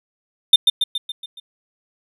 triangle tone with echo, 3600 Hz, A7, 39 cents sharp, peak -3 dBFS, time 0.53-0.56 s, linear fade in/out 5 ms, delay 140 ms, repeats 6, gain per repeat -5 dB, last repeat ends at 1.4 s, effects none

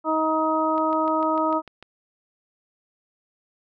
harmonic tone, 315.4 Hz, D#4, 24 cents sharp, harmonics 1 / 2 / 3 / 4, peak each -25 / -25 / -25 / -25 dBFS, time 0.04-1.62 s, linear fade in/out 50 ms
click train, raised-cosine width 0.3 ms, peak -26 dBFS, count 8, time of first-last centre 0.78-1.826 s, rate 6.69 Hz
effects none

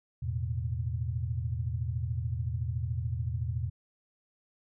sine chord, E suspended fourth, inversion none, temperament just, 82.41 / 109.88 / 123.61 Hz, E2 / A2 / B2, 0 / -2 / +2 cents, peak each -34 dBFS, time 0.22-3.7 s, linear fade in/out 10 ms, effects none

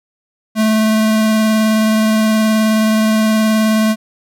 square tone with vibrato, 217.9 Hz, A3, 17 cents flat, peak -11 dBFS, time 0.55-3.96 s, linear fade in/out 50 ms, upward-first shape sine, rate 19 Hz, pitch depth 12 cents each way, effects none

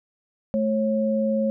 sine tone pair together, 217.1 / 545.5 Hz, A3 / C#5, -23 / -28 cents, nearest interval octave + major third, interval 1595 cents, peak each -22 / -23 dBFS, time 0.54-1.5 s, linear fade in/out 0 ms, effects none

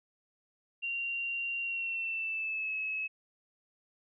sine tone with pitch glide, 2764 to 2579 Hz, F7 to E7, -19 to -39 cents, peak -32 dBFS, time 0.82-3.08 s, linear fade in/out 20 ms, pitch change -120 cents, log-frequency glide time 1.61-2.75 s, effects none

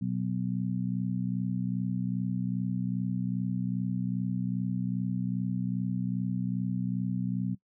harmonic tone, 62.5 Hz, B1, 21 cents sharp, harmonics 2 / 3 / 4, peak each -33 / -30 / -36 dBFS, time 0.01-7.55 s, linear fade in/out 10 ms, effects noise-tail reverb RT60 0.1 s tail -20 dB re dry

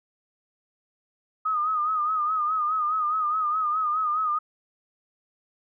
sine tone with vibrato, 1243 Hz, D#6, 2 cents flat, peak -22 dBFS, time 1.45-4.39 s, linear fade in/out 10 ms, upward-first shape sine, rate 4.8 Hz, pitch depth 67 cents each way, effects none

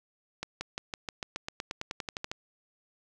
accelerating click train, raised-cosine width 0.2 ms, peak -17 dBFS, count 17, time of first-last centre 0.43-2.315 s, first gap 180 ms, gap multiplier 0.94, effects none

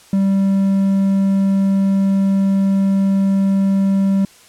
triangle tone, 195 Hz, G3, 9 cents flat, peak -10 dBFS, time 0.13-4.25 s, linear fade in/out 2 ms, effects white hiss -46 dBFS RMS until 4.48 s + low-pass 10000 Hz 12 dB/octave

